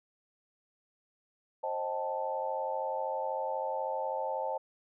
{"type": "chord", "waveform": "sine", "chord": "A half-diminished seventh", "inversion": "first", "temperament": "equal with one note detuned", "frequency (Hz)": [529.9, 622.3, 784, 880], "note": ["C5", "Eb5", "G5", "A5"], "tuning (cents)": [22, 0, 0, 0], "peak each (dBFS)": [-36, -38, -40, -35], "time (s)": [1.63, 4.58], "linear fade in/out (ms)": 10, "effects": []}